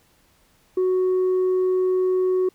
sine tone with tanh clipping, 370 Hz, F#4, in tune, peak -18 dBFS, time 0.77-2.49 s, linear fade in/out 5 ms, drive 1 dB, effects pink hiss -60 dBFS RMS until 2.54 s

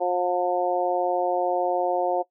harmonic tone, 178.7 Hz, F3, 40 cents sharp, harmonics 2 / 3 / 4 / 5, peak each -28 / -25 / -25 / -30 dBFS, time 0-2.23 s, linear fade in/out 20 ms, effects noise-tail reverb RT60 0.1 s tail -19 dB re dry

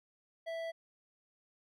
sine tone with hard clipping, 659.3 Hz, E5, in tune, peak -39 dBFS, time 0.46-0.72 s, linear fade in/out 20 ms, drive 11 dB, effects none

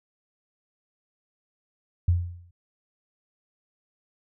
sine tone with exponential decay, 87.31 Hz, F2, in tune, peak -15 dBFS, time 2.08-2.51 s, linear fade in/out 5 ms, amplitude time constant 93 ms, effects none

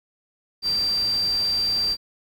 sine tone in noise, 4700 Hz, D8, 1 cent sharp, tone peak -20 dBFS, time 0.62-1.97 s, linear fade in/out 50 ms, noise pink, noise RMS -38 dBFS, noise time 0.62-1.97 s, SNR +15 dB, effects none

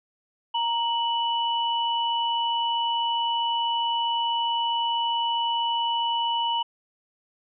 sine tone pair together, 932.3 / 2960 Hz, A#5 / F#7, 0 / 0 cents, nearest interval octave + minor sixth, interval 2000 cents, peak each -24 / -27 dBFS, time 0.54-6.63 s, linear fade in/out 10 ms, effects none

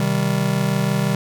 square chord, C minor, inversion none, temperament just, 130.81 / 156.98 / 196.22 Hz, C3 / Eb3 / G3, 0 / +16 / +2 cents, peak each -23 / -23 / -22 dBFS, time 0-1.15 s, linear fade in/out 2 ms, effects none

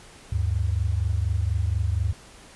sine tone pair together, 75.83 / 100 Hz, D#2 / G2, -44 / +35 cents, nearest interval perfect fourth, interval 479 cents, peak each -24 dBFS, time 0.32-2.13 s, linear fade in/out 5 ms, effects pink hiss -48 dBFS RMS until 2.55 s + resampled to 24000 Hz

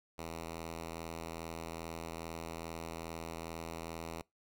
5% pulse tone, 82.41 Hz, E2, in tune, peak -30 dBFS, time 0.18-4.22 s, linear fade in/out 5 ms, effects noise-tail reverb RT60 0.2 s tail -24 dB re dry

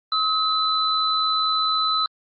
sine tone pair together, 1277 / 4008 Hz, D#6 / B7, +45 / +25 cents, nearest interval octave + minor sixth, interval 1980 cents, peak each -21 / -22 dBFS, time 0.12-2.06 s, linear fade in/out 2 ms, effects Opus 24 kbps

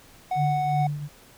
triangle tone, 740 Hz, F#5, in tune, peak -21 dBFS, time 0.31-0.87 s, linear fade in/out 5 ms
sine tone with tremolo, 146.83 Hz, D3, in tune, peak -21 dBFS, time 0.35-1.09 s, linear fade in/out 50 ms, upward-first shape triangle, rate 2.7 Hz, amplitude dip 75%
effects pink hiss -52 dBFS RMS until 1.37 s

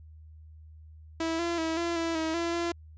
sawtooth tone with pitch steps, 326.7 / 340.7 / 323.8 / 340.1 / 331.3 / 320 / 338.2 / 341.2 Hz, E4 / F4 / E4 / F4 / E4 / D#4 / E4 / F4, -15 / -43 / -31 / -46 / +9 / +49 / +44 / -40 cents, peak -24 dBFS, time 1.2-2.72 s, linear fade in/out 5 ms, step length 190 ms, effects added 78 Hz sine -47 dBFS peak until 2.97 s + resampled to 16000 Hz

